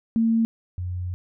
sine tone pair in turn, 226.8 / 90.01 Hz, A#3 / F#2, -47 / -47 cents, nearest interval octave + major third, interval 1600 cents, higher first, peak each -17 / -26 dBFS, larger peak first, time 0.16-0.45 / 0.78-1.14 s, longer second, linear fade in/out 0 ms, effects none

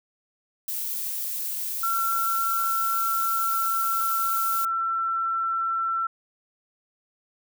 violet noise, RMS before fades -30 dBFS, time 0.68-4.65 s, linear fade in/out 2 ms
sine tone with pitch glide, 1353 to 1344.4 Hz, E6 to E6, +45 to +34 cents, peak -23 dBFS, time 1.83-6.07 s, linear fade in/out 5 ms, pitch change -11 cents, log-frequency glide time 2.25-3.79 s
effects none

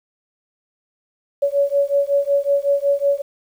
sine beating tone pair, 561 / 566.4 Hz, C#5 / C#5, +21 / +37 cents, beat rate 5.4 Hz, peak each -18 dBFS, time 1.42-3.22 s, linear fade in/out 10 ms, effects 8-bit

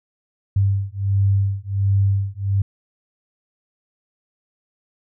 sine beating tone pair, 98 / 99.4 Hz, G2 / G2, 0 / +25 cents, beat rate 1.4 Hz, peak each -19 / -19 dBFS, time 0.56-2.62 s, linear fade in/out 5 ms, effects none

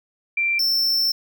sine / square tone pair in turn, 2357 / 5373 Hz, D7 / E8, +6 / +32 cents, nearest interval octave + major second, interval 1426 cents, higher second, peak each -18 dBFS, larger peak neither, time 0.37-0.59 / 0.59-1.12 s, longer second, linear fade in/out 5 ms, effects none

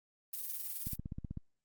violet noise with tremolo, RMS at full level -38 dBFS, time 0.33-0.96 s, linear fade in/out 10 ms, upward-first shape sine, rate 19 Hz, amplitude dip 55%
click train, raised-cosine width 5 ms, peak -28 dBFS, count 9, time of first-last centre 0.87-1.373 s, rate 15.9 Hz
effects Opus 24 kbps

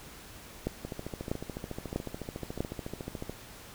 two click trains, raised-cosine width 2 ms, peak -23 / -16 dBFS, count 35 / 4, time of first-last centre 0.85-3.296 / 0.67-2.605 s, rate 13.9 / 1.55 Hz, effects pink hiss -49 dBFS RMS until 3.74 s

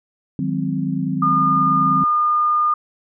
sine chord, Ab dominant seventh, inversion second, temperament equal with one note detuned, 155.56 / 185 / 205.3 / 261.6 Hz, Eb3 / Gb3 / Ab3 / C4, 0 / 0 / -20 / 0 cents, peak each -24 / -24 / -29 / -23 dBFS, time 0.39-2.04 s, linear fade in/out 2 ms
sine tone, 1215 Hz, D#6, 42 cents flat, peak -14 dBFS, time 1.22-2.74 s, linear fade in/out 5 ms
effects none

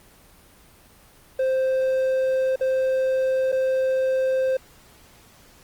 triangle tone with dropouts, 523.3 Hz, C5, in tune, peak -17 dBFS, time 1.39-4.57 s, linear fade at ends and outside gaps 5 ms, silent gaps 2.559-2.609 / 3.519-3.525 s, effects pink hiss -52 dBFS RMS until 5.63 s + Opus 24 kbps

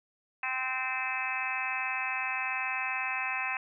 harmonic tone, 259.1 Hz, C4, 17 cents flat, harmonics 3 / 4 / 5 / 6 / 7 / 8 / 9 / 10, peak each -39 / -38 / -43 / -40 / -39 / -39 / -40 / -34 dBFS, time 0.43-3.57 s, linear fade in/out 2 ms, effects none

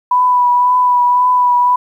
sine tone with vibrato, 987.8 Hz, B5, in tune, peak -8 dBFS, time 0.11-1.76 s, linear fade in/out 5 ms, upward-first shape triangle, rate 1.9 Hz, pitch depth 24 cents each way, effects 8-bit

